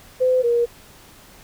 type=tone pair in turn; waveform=sine; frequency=510 / 473.8 Hz; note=C5 / A#4; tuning=-44 / +28 cents; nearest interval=minor second; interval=128 cents; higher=first; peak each=-14 / -15 dBFS; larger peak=first; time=0.2-0.43 / 0.43-0.66 s; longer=neither; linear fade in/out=20 ms; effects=pink hiss -47 dBFS RMS until 1.43 s